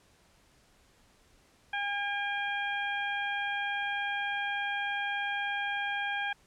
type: harmonic tone with a mistuned harmonic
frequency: 810 Hz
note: G#5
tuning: 43 cents flat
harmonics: 1 / 2 / 3 / 4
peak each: -35 / -33 / -38 / -41 dBFS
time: 1.73-6.33 s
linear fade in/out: 5 ms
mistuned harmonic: 3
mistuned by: -24 cents
effects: pink hiss -64 dBFS RMS until 6.46 s + low-pass 10000 Hz 12 dB/octave